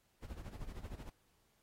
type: noise with tremolo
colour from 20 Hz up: brown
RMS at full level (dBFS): -44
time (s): 0.22-1.1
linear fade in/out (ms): 10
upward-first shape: sine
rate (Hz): 13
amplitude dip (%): 75
effects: pink hiss -75 dBFS RMS until 1.62 s + AAC 48 kbps